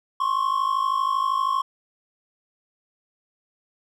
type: tone pair together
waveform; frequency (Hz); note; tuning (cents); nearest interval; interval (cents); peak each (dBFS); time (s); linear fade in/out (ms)
triangle; 1056 / 1108.7; C6 / C#6; +16 / 0; minor second; 84; -21 / -22; 0.2-1.62; 5
effects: none